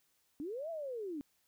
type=linear two-way sweep; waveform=sine; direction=up then down; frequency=271.2 to 678 to 271.2 Hz; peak=-38 dBFS; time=0.4-1.21 s; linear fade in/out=0 ms; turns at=0.7 s; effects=white hiss -75 dBFS RMS until 1.47 s